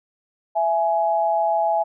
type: tone pair together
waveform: sine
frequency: 665 / 837.8 Hz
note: E5 / G#5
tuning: +15 / +15 cents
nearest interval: major third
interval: 400 cents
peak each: -20 dBFS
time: 0.55-1.84 s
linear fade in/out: 20 ms
effects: none